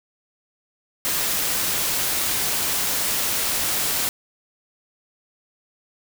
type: noise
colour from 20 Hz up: white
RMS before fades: -23 dBFS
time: 1.05-4.09 s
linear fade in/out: 0 ms
effects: none